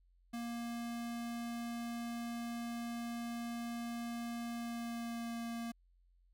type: tone with pitch glide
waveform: square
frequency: 235.1 to 232.7 Hz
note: A#3 to A#3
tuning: +15 to -3 cents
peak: -40 dBFS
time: 0.33-5.72 s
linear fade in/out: 10 ms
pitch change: -18 cents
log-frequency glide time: 4.54-5.36 s
effects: added 44 Hz sine -66 dBFS peak until 6.33 s